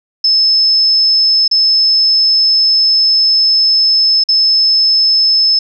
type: tone with dropouts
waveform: sine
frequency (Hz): 5230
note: E8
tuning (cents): -15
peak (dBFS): -7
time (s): 0.24-5.59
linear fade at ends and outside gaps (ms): 5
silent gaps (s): 1.479-1.512 / 4.238-4.287
effects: none